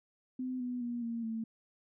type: tone with pitch steps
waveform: sine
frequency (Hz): 255.4 / 247.3 / 239.4 / 231.8 / 224.4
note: C4 / B3 / A#3 / A#3 / A3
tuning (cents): -42 / +3 / +46 / -10 / +34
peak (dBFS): -34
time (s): 0.39-1.44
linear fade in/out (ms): 5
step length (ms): 210
effects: none